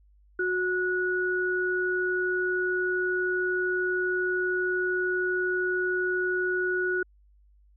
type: tone pair together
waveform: sine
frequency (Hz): 365.8 / 1464.1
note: F#4 / F#6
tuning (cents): -20 / -19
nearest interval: 2 octaves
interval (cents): 2401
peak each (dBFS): -27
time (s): 0.39-7.03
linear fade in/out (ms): 5
effects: added 50 Hz sine -56 dBFS peak until 7.76 s